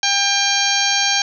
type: harmonic tone with a mistuned harmonic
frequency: 799 Hz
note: G5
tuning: 33 cents sharp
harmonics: 1 / 2 / 3 / 4 / 5 / 6 / 7 / 8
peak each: -23 / -23 / -23 / -23 / -23 / -23 / -23 / -23 dBFS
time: 0.03-1.22 s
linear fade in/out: 2 ms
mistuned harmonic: 6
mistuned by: -94 cents
effects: none